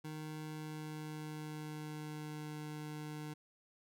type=tone with pitch glide; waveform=25% pulse; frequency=154.5 to 151.67 Hz; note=D#3 to D#3; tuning=-12 to -44 cents; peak=-39 dBFS; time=0.04-3.34 s; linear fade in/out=10 ms; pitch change=-32 cents; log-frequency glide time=0.5-2.57 s; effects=none